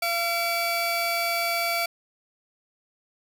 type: tone pair together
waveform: 30% pulse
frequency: 683.8 / 2300 Hz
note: F5 / D7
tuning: -37 / -37 cents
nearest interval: octave + major sixth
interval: 2100 cents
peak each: -24 dBFS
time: 0.02-1.86 s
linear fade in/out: 5 ms
effects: none